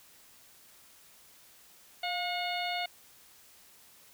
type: harmonic tone with a mistuned harmonic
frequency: 723 Hz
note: F#5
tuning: 40 cents flat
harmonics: 1 / 2 / 3 / 4 / 5 / 6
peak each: -34 / -43 / -37 / -40 / -41 / -42 dBFS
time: 2.03-2.86 s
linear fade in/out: 5 ms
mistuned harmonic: 1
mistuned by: -43 cents
effects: white hiss -58 dBFS RMS until 4.13 s